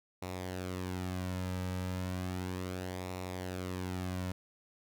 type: tone with flanger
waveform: sawtooth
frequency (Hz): 91.7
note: F#2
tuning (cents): -15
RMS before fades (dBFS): -38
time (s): 0.22-4.32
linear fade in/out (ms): 5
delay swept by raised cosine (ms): 0.63 to 2.83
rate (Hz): 0.34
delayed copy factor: -0.55
effects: none